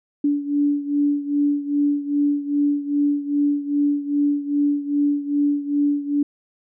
sine beating tone pair, 288.1 / 290.6 Hz, D4 / D4, -33 / -18 cents, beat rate 2.5 Hz, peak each -19 / -23 dBFS, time 0.24-6.23 s, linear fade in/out 5 ms, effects none

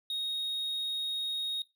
triangle tone, 3743 Hz, A#7, 6 cents sharp, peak -30 dBFS, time 0.1-1.62 s, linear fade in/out 2 ms, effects noise-tail reverb RT60 0.2 s tail -18 dB re dry

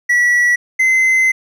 triangle tone pair in turn, 1942 / 2057 Hz, B6 / C7, -30 / -30 cents, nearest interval minor second, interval 100 cents, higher second, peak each -8 dBFS, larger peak neither, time 0.09-0.56 / 0.79-1.32 s, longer second, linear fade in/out 10 ms, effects none

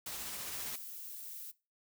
white noise with tremolo, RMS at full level -41 dBFS, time 0.06-0.76 s, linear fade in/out 5 ms, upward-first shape triangle, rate 15 Hz, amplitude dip 25%
violet noise, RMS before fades -46 dBFS, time 0.51-1.52 s, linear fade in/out 20 ms
effects noise-tail reverb RT60 0.3 s tail -21 dB re dry

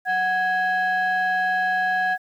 sine tone pair together, 740 / 1661.2 Hz, F#5 / G#6, 0 / 0 cents, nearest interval octave + major second, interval 1400 cents, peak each -20 dBFS, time 0.05-2.18 s, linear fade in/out 50 ms, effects tanh soft clip ceiling -16 dBFS + 9-bit

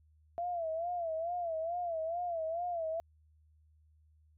sine tone with vibrato, 674 Hz, E5, 38 cents sharp, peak -33 dBFS, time 0.38-3 s, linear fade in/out 0 ms, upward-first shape sine, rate 2.3 Hz, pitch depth 99 cents each way, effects added 77 Hz sine -63 dBFS peak until 4.37 s

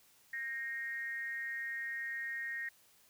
sine tone with frequency modulation, 1864.7 Hz, A#6, in tune, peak -37 dBFS, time 0.33-2.69 s, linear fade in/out 5 ms, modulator 257 Hz, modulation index 0.5, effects white hiss -66 dBFS RMS until 3.09 s

